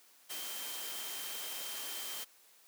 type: tone in noise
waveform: sine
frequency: 3142 Hz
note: G7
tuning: 3 cents sharp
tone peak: -47 dBFS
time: 0.29-2.25 s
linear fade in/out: 20 ms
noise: white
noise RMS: -42 dBFS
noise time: 0.29-2.25 s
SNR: -8 dB
effects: white hiss -63 dBFS RMS until 2.67 s + high-pass 300 Hz 12 dB/octave